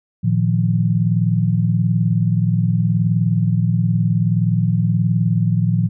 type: chord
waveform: sine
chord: Bb suspended fourth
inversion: none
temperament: equal with one note detuned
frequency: 114.01 / 155.56 / 174.61 Hz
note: Bb2 / Eb3 / F3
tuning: -38 / 0 / 0 cents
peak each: -17 / -20 / -18 dBFS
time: 0.23-5.89 s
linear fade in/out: 20 ms
effects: none